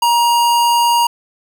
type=tone; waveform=square; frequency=945 Hz; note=A#5; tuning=23 cents sharp; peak=-11 dBFS; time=0.02-1.07 s; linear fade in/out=5 ms; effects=none